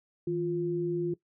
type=tone pair together; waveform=sine; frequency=160.29 / 349.2 Hz; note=E3 / F4; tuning=-48 / 0 cents; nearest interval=octave + minor second; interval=1348 cents; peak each=-34 / -28 dBFS; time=0.27-1.14 s; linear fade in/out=5 ms; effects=noise-tail reverb RT60 0.1 s tail -18 dB re dry